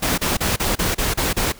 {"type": "noise bursts", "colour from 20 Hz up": "pink", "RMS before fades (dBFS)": -20, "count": 8, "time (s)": [0.02, 1.524], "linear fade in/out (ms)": 10, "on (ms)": 160, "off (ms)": 32, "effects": ["pink hiss -44 dBFS RMS until 1.59 s"]}